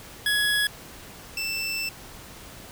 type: tone pair in turn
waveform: 25% pulse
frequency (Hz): 1678 / 2664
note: G#6 / E7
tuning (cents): +17 / +18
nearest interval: minor sixth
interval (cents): 801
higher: second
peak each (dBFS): -17 / -23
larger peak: first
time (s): 0.26-0.67 / 1.37-1.89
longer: second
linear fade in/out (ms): 2
effects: pink hiss -44 dBFS RMS until 2.71 s